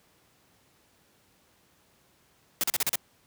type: noise bursts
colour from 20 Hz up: white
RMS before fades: -26 dBFS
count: 6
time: 2.61-2.956 s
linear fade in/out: 0 ms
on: 26 ms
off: 38 ms
effects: pink hiss -64 dBFS RMS until 3.26 s + high-pass 80 Hz 12 dB/octave